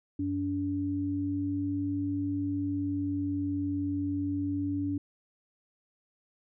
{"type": "tone pair together", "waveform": "sine", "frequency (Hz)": [95.6, 286.5], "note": ["G2", "D4"], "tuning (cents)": [-43, -43], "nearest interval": "octave + perfect fifth", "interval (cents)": 1900, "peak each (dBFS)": [-35, -29], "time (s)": [0.19, 4.98], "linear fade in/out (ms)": 5, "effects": []}